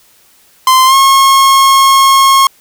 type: tone with pitch glide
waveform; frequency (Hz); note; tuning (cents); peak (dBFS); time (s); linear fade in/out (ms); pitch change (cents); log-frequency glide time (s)
45% pulse; 1038 to 1084; C6 to C#6; -14 to -39; -4; 0.67-2.47; 2; +75; 0.86-0.95
effects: white hiss -47 dBFS RMS until 2.6 s